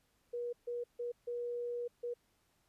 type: tone bursts at uneven times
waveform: sine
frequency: 480.7 Hz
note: B4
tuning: 47 cents flat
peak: -36 dBFS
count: 5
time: 0.33-0.53 / 0.67-0.84 / 0.99-1.12 / 1.27-1.88 / 2.03-2.14 s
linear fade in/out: 10 ms
effects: pink hiss -75 dBFS RMS until 2.68 s + resampled to 32000 Hz